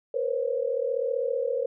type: tone cluster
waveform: sine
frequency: 469 / 504 / 545 Hz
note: A#4 / B4 / C#5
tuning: +11 / +35 / -29 cents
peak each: -29 dBFS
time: 0.14-1.66 s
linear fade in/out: 5 ms
effects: none